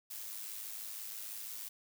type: noise with amplitude modulation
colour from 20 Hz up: blue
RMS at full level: -42 dBFS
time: 0.1-1.69 s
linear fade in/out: 10 ms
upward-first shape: sine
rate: 106 Hz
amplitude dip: 50%
effects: none